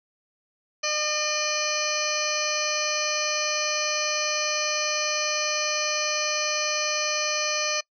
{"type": "harmonic tone", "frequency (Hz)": 605, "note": "D#5", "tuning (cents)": -49, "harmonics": [1, 2, 3, 4, 5, 7, 8, 9, 10], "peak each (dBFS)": [-31, -33, -35, -30, -35, -32, -34, -36, -30], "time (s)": [0.83, 7.81], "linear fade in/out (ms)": 10, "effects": ["noise-tail reverb RT60 0.1 s tail -24 dB re dry"]}